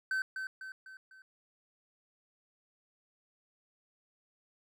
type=tone with echo; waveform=triangle; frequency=1535 Hz; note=G6; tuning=37 cents flat; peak=-28 dBFS; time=0.11-0.22 s; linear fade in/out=2 ms; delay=250 ms; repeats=4; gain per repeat=-6 dB; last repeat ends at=1.22 s; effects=none